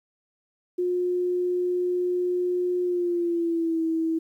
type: tone with pitch glide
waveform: sine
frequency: 358.4 to 324.9 Hz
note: F4 to E4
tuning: +45 to -25 cents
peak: -22 dBFS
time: 0.78-4.19 s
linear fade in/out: 10 ms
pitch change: -170 cents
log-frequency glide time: 2.83-3.82 s
effects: 10-bit